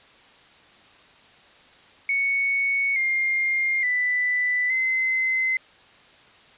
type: tone with pitch steps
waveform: sine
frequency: 2220 / 2117 / 1987 / 2056 Hz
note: C#7 / C7 / B6 / C7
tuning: +2 / +20 / +10 / -31 cents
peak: -20 dBFS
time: 2.09-5.57 s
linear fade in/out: 2 ms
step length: 870 ms
effects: white hiss -52 dBFS RMS until 6.57 s + resampled to 8000 Hz